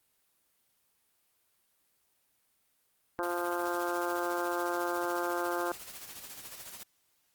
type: harmonic tone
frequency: 174.61 Hz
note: F3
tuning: in tune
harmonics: 2 / 3 / 4 / 5 / 6 / 7 / 8 / 9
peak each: -35 / -37 / -38 / -39 / -40 / -40 / -41 / -42 dBFS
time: 3.19-5.72 s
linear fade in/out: 0 ms
type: noise with tremolo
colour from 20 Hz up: white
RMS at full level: -44 dBFS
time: 3.23-6.83 s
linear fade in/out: 0 ms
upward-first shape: sine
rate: 14 Hz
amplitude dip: 55%
effects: white hiss -73 dBFS RMS until 7.34 s + Opus 32 kbps